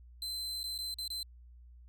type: tone with dropouts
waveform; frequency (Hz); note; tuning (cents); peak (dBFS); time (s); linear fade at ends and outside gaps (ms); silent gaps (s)
40% pulse; 4074; C8; -47; -35; 0.22-1.23; 2; 0.632-0.639 / 0.779-0.787 / 0.942-0.985 / 1.079-1.102
effects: added 60 Hz sine -52 dBFS peak until 1.88 s